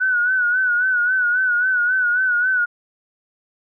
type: tone with vibrato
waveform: sine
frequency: 1480 Hz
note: F#6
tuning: in tune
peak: -15 dBFS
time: 0-2.66 s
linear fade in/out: 20 ms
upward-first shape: sine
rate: 3.7 Hz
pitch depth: 63 cents each way
effects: none